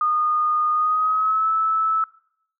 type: tone with pitch glide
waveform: sine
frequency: 1227 to 1307.5 Hz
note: D#6 to E6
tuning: -25 to -15 cents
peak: -17 dBFS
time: 0.01-2.04 s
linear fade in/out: 2 ms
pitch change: +110 cents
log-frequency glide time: 0.72-1.49 s
effects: noise-tail reverb RT60 0.7 s tail -22 dB re dry